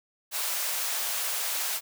white high-pass noise, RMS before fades -30 dBFS, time 0.31-1.81 s, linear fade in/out 50 ms, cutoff 540 Hz, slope 24 dB/octave, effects none

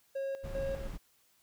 triangle tone with tremolo, 544 Hz, C#5, 33 cents flat, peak -31 dBFS, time 0.15-0.88 s, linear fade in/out 10 ms, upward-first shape square, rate 2.5 Hz, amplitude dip 70%
brown noise, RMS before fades -40 dBFS, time 0.43-0.98 s, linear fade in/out 20 ms
effects white hiss -69 dBFS RMS until 1.42 s

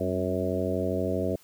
harmonic tone with a mistuned harmonic, 92.5 Hz, F#2, in tune, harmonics 1 / 2 / 3 / 4 / 5 / 6 / 7, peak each -33 / -33 / -33 / -33 / -33 / -33 / -33 dBFS, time 0-1.36 s, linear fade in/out 5 ms, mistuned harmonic 2, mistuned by +72 cents, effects white hiss -58 dBFS RMS until 1.43 s

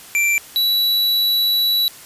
square tone pair in turn, 2350 / 3932 Hz, D7 / B7, +1 / -8 cents, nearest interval major sixth, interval 891 cents, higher second, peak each -15 dBFS, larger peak neither, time 0.15-0.38 / 0.56-1.88 s, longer second, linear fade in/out 0 ms, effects white hiss -40 dBFS RMS until 2.05 s + resampled to 32000 Hz

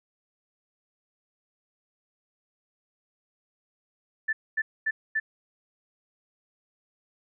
sine tone bursts, 1760 Hz, A6, in tune, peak -23 dBFS, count 4, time 4.28-5.2 s, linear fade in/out 10 ms, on 50 ms, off 240 ms, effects none

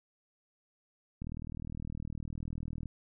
click train, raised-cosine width 5 ms, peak -28 dBFS, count 66, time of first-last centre 1.22-2.857 s, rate 39.7 Hz, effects none

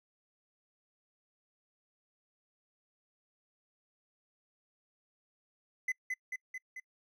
triangle tone with echo, 2027 Hz, B6, 45 cents sharp, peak -28 dBFS, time 5.88-5.92 s, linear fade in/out 5 ms, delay 220 ms, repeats 4, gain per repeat -3 dB, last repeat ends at 6.8 s, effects noise-tail reverb RT60 0.1 s tail -26 dB re dry

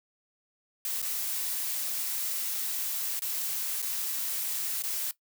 blue noise with dropouts, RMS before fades -32 dBFS, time 0.85-5.11 s, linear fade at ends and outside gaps 1 ms, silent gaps 1.017-1.026 / 3.193-3.22 / 3.819-3.826 / 4.822-4.837 s, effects noise-tail reverb RT60 0.1 s tail -17 dB re dry

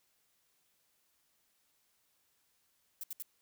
violet noise bursts, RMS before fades -41 dBFS, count 3, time 3.01-3.224 s, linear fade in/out 2 ms, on 26 ms, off 68 ms, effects white hiss -75 dBFS RMS until 3.41 s

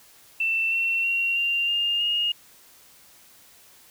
sine tone with pitch steps, 2676 / 2710 / 2745 / 2780 / 2816 / 2852 Hz, E7 / E7 / F7 / F7 / F7 / F7, +25 / +47 / -31 / -9 / +14 / +36 cents, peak -21 dBFS, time 0.4-2.32 s, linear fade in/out 5 ms, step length 320 ms, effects white hiss -53 dBFS RMS until 3.9 s

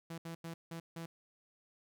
sawtooth tone bursts at uneven times, 166 Hz, E3, 12 cents sharp, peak -38 dBFS, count 5, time 0.1-0.18 / 0.25-0.35 / 0.44-0.54 / 0.71-0.8 / 0.96-1.06 s, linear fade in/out 5 ms, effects none

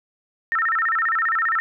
sine tone with vibrato, 1560 Hz, G6, 9 cents flat, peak -18 dBFS, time 0.52-1.6 s, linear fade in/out 0 ms, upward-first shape square, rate 15 Hz, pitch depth 280 cents each way, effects none

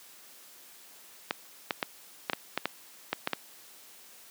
clicks, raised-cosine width 0.3 ms, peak -11 dBFS, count 10, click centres 1.309 / 1.708 / 1.828 / 2.298 / 2.333 / 2.576 / 2.656 / 3.13 / 3.274 / 3.333 s, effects white hiss -53 dBFS RMS until 4.3 s + high-pass 200 Hz 12 dB/octave

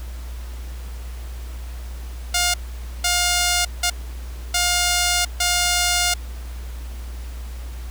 5% pulse tone bursts at uneven times, 709 Hz, F5, 26 cents sharp, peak -6 dBFS, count 5, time 2.34-2.54 / 3.04-3.65 / 3.83-3.9 / 4.54-5.25 / 5.4-6.14 s, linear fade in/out 5 ms, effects added 60 Hz sine -29 dBFS peak until 7.9 s + pink hiss -44 dBFS RMS until 7.9 s

